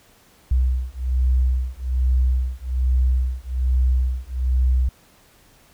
sine beating tone pair, 62.8 / 64 Hz, B1 / C2, +30 / -38 cents, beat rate 1.2 Hz, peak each -20 dBFS, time 0.51-4.89 s, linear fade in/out 5 ms, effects pink hiss -54 dBFS RMS until 5.73 s

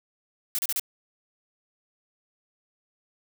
blue noise bursts, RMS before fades -27 dBFS, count 4, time 0.55-0.796 s, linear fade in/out 0 ms, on 36 ms, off 34 ms, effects none

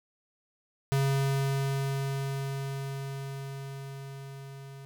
square tone with level ramp, 137 Hz, C#3, 20 cents flat, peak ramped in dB -24 to -44 dBFS, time 0.92-4.85 s, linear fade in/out 0 ms, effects none

